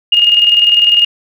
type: tone with tremolo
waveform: sine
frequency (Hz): 2846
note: F7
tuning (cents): +32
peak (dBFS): -4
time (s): 0.12-1.05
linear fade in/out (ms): 5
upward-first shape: square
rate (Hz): 20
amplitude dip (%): 45
effects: none